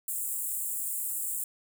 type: high-pass noise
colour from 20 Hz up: pink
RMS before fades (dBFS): -33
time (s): 0.08-1.44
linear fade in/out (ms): 2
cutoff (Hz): 7400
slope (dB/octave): 96
effects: none